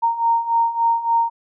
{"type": "beating tone pair", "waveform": "sine", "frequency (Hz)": [923, 926.5], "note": ["A#5", "A#5"], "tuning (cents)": [-17, -11], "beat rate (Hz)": 3.5, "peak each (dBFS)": [-21, -17], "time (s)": [0.02, 1.3], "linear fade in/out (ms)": 20, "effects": []}